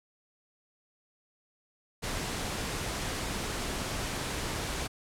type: noise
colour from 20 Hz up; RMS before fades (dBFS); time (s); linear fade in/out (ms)
pink; -34; 2.02-4.88; 20
effects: low-pass 10000 Hz 12 dB/octave